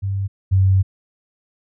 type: tone pair in turn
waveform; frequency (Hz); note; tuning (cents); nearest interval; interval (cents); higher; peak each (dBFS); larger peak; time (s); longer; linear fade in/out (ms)
sine; 98 / 95.43; G2 / G2; 0 / -46; unison; 46; first; -19 / -11; second; 0.02-0.28 / 0.51-0.83; second; 20
effects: none